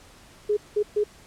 sine tone bursts at uneven times, 417.4 Hz, G#4, 9 cents sharp, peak -19 dBFS, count 3, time 0.49-0.57 / 0.76-0.83 / 0.96-1.04 s, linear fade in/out 10 ms, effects pink hiss -51 dBFS RMS until 1.26 s + low-pass 10000 Hz 12 dB/octave

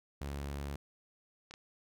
sawtooth tone, 70.6 Hz, C#2, 32 cents sharp, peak -34 dBFS, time 0.21-0.76 s, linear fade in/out 5 ms
clicks, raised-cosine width 0.2 ms, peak -31 dBFS, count 2, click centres 1.51 / 1.539 s
effects none

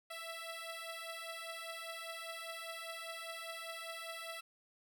10% pulse beating tone pair, 659.3 / 664.3 Hz, E5 / E5, 0 / +13 cents, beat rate 5 Hz, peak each -38 / -38 dBFS, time 0.1-4.41 s, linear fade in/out 10 ms, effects none

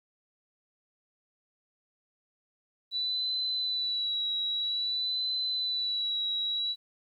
sine tone with vibrato, 3951 Hz, B7, in tune, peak -28 dBFS, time 2.91-6.76 s, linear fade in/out 50 ms, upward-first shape sine, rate 0.51 Hz, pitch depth 36 cents each way, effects 11-bit

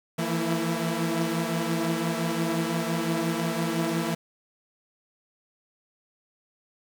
sawtooth tone cluster, 164 / 169.8 / 227.9 / 329.5 Hz, E3 / F3 / A#3 / E4, -9 / -48 / -39 / -1 cents, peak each -27 dBFS, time 0.18-4.15 s, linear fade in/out 10 ms, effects 8-bit

